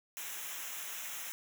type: noise with comb filter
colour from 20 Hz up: white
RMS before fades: -42 dBFS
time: 0.17-1.32 s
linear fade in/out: 0 ms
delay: 0.22 ms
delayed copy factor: -0.8
effects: none